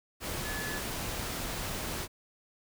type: tone in noise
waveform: sine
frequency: 1715 Hz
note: A6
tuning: 45 cents flat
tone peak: -38 dBFS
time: 0.43-0.81 s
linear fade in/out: 50 ms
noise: pink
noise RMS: -36 dBFS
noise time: 0.2-2.08 s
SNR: -5 dB
effects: none